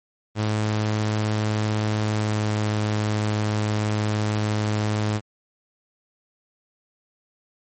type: tone with pitch glide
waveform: sawtooth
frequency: 107.1 to 106.24 Hz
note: A2 to G#2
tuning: -46 to +40 cents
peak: -17 dBFS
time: 0.35-5.21 s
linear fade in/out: 50 ms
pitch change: -14 cents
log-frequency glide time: 2.13-2.52 s
effects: MP3 32 kbps